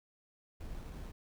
brown noise with sample-and-hold, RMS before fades -44 dBFS, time 0.6-1.12 s, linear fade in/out 10 ms, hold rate 4900 Hz, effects none

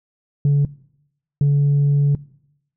sine tone pair in turn, 142.9 / 142.9 Hz, D3 / D3, -47 / -47 cents, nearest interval unison, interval 0 cents, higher neither, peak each -10 dBFS, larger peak neither, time 0.45-0.65 / 1.41-2.15 s, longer second, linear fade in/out 2 ms, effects noise-tail reverb RT60 0.8 s tail -22 dB re dry + tanh soft clip ceiling -11 dBFS

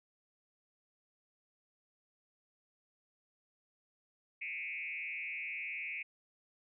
sine tone with frequency modulation, 2349 Hz, D7, in tune, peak -38 dBFS, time 4.41-6.03 s, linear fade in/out 10 ms, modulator 161 Hz, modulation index 1.5, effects none

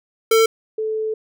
square / sine tone pair in turn, 448.3 / 436.5 Hz, A4 / A4, +32 / -14 cents, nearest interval unison, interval 46 cents, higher first, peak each -12 / -20 dBFS, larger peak first, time 0.31-0.46 / 0.78-1.14 s, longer second, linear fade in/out 5 ms, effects none

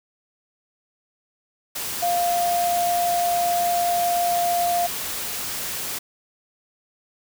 sine tone in noise, 699 Hz, F5, 1 cent sharp, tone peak -19 dBFS, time 2.02-4.87 s, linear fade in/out 10 ms, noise white, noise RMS -29 dBFS, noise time 1.75-5.99 s, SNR +7 dB, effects none

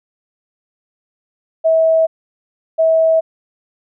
sine tone pair in turn, 647 / 647 Hz, E5 / E5, -32 / -32 cents, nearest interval unison, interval 0 cents, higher neither, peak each -9 dBFS, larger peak neither, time 1.64-2.07 / 2.78-3.21 s, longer neither, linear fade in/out 20 ms, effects none

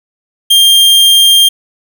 45% pulse tone, 3196 Hz, G7, 33 cents sharp, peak -3 dBFS, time 0.5-1.49 s, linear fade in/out 10 ms, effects none

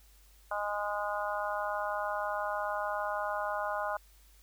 harmonic tone, 206.4 Hz, G#3, 10 cents flat, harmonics 3 / 4 / 5 / 6 / 7, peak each -36 / -37 / -38 / -39 / -39 dBFS, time 0.51-3.97 s, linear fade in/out 5 ms, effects added 50 Hz sine -58 dBFS peak until 4.42 s + white hiss -64 dBFS RMS until 4.42 s

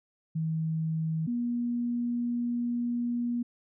sine tone pair in turn, 160 / 239.7 Hz, D#3 / A#3, +49 / +48 cents, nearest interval perfect fifth, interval 699 cents, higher second, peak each -27 dBFS, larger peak neither, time 0.35-1.27 / 1.27-3.43 s, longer second, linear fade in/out 10 ms, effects none

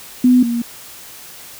sine tone pair in turn, 250 / 235.9 Hz, B3 / A#3, +21 / +21 cents, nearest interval minor second, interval 100 cents, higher first, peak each -7 / -16 dBFS, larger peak first, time 0.24-0.43 / 0.43-0.62 s, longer neither, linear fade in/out 5 ms, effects white hiss -37 dBFS RMS until 1.59 s

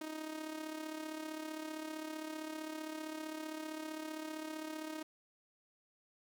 sawtooth tone with amplitude modulation, 312.3 Hz, D#4, 7 cents sharp, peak -35 dBFS, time 0.01-5.03 s, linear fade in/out 5 ms, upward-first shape sine, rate 35.4 Hz, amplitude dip 60%, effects none

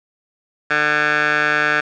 15% pulse tone with band-pass filter, 150 Hz, D3, 37 cents sharp, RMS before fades -17 dBFS, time 0.7-1.81 s, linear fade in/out 10 ms, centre 1700 Hz, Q 3.1, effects resampled to 16000 Hz + 7-bit

